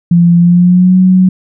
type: tone with pitch glide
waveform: sine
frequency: 171.9 to 185.31 Hz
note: F3 to F#3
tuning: -27 to +3 cents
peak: -3 dBFS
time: 0.11-1.29 s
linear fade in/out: 5 ms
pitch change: +130 cents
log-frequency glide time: 0.38-0.97 s
effects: none